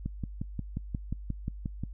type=click train; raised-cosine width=5 ms; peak=-20 dBFS; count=11; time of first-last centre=0.06-1.836 s; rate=5.63 Hz; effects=noise-tail reverb RT60 0.1 s tail -26 dB re dry + added 50 Hz sine -39 dBFS peak until 1.93 s